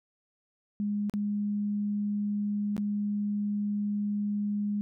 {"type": "tone with dropouts", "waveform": "sine", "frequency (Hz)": 206.1, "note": "G#3", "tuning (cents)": -13, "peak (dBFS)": -27, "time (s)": [0.8, 4.81], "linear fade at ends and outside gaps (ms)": 0, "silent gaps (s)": [[1.097, 1.138], [2.766, 2.779]], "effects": []}